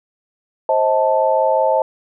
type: chord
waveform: sine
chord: A diminished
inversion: first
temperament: just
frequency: 528 / 633.6 / 880 Hz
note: C5 / Eb5 / A5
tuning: +16 / +31 / 0 cents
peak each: -17 dBFS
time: 0.69-1.82 s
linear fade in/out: 2 ms
effects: none